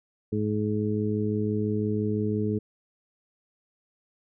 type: harmonic tone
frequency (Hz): 105.9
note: G#2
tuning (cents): +34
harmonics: 1 / 2 / 3 / 4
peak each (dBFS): -29 / -28 / -32 / -30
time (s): 0.32-2.59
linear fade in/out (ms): 10
effects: none